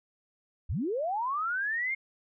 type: linear sweep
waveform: sine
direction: up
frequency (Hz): 46.25 to 2163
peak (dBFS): -28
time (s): 0.69-1.95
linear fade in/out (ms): 10
effects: none